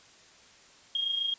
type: tone with amplitude modulation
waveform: sine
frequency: 3245 Hz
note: G#7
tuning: 41 cents flat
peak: -25 dBFS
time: 0.95-1.34 s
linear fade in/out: 2 ms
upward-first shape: sine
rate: 27.1 Hz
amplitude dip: 55%
effects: white hiss -56 dBFS RMS until 1.38 s + resampled to 16000 Hz